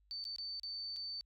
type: tone with dropouts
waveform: sine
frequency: 4551 Hz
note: C#8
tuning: 45 cents sharp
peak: -40 dBFS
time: 0.11-1.21 s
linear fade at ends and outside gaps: 0 ms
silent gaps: 0.241-0.252 / 0.361-0.384 / 0.597-0.633 / 0.962-0.967 s
effects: added 50 Hz sine -68 dBFS peak until 1.25 s